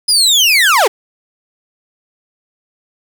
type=linear sweep; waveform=30% pulse; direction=down; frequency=5060 to 348.2 Hz; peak=-5 dBFS; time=0.08-0.88 s; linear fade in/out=10 ms; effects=7-bit